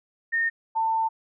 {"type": "tone pair in turn", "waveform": "sine", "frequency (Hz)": [1833, 894.5], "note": ["A#6", "A5"], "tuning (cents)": [-30, 28], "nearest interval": "octave", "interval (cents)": 1242, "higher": "first", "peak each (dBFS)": -21, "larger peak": "neither", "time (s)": [[0.32, 0.5], [0.75, 1.09]], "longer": "second", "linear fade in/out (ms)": 20, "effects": []}